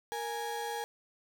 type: tone pair together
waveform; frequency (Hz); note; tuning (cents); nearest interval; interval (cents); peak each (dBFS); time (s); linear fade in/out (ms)
35% pulse; 466.2 / 830.6; A#4 / G#5; 0 / 0; minor seventh; 1000; -37 / -35; 0.12-0.84; 0
effects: none